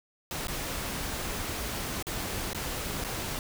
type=noise with dropouts; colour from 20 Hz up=pink; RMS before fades=-34 dBFS; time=0.31-3.39 s; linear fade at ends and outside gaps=1 ms; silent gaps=0.471-0.482 / 2.026-2.068 / 2.532-2.547 / 3.04-3.046 s; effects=none